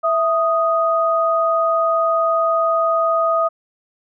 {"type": "tone pair together", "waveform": "sine", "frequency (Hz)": [659.3, 1244.5], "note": ["E5", "D#6"], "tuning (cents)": [0, 0], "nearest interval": "major seventh", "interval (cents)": 1100, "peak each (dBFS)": -17, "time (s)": [0.03, 3.49], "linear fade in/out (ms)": 20, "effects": []}